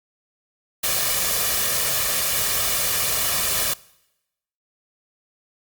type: noise with comb filter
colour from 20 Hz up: white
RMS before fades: -22 dBFS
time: 0.83-3.74 s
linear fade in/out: 10 ms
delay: 1.7 ms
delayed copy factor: +0.55
effects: noise-tail reverb RT60 0.9 s tail -22 dB re dry + Opus 48 kbps